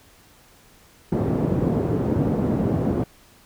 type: band-pass noise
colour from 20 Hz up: pink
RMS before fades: -22 dBFS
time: 1.12-3.04 s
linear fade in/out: 5 ms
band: 130 to 390 Hz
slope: 12 dB/octave
effects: pink hiss -53 dBFS RMS until 3.45 s